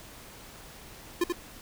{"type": "tone with echo", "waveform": "square", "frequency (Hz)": 349.2, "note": "F4", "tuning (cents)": 0, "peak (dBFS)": -23, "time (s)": [1.21, 1.24], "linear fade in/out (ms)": 5, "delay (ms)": 85, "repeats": 1, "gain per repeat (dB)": -4, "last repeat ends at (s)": 1.325, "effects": ["pink hiss -48 dBFS RMS until 1.61 s"]}